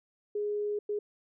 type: tone bursts at uneven times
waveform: sine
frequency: 415.3 Hz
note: G#4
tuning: in tune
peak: -29 dBFS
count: 2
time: 0.35-0.79 / 0.89-0.99 s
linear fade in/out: 5 ms
effects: none